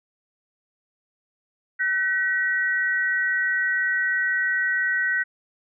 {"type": "tone pair together", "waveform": "sine", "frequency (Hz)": [1515, 1911], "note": ["F#6", "A#6"], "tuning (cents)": [40, 43], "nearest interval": "major third", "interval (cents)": 403, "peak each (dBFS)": -23, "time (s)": [1.79, 5.24], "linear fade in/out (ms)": 20, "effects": []}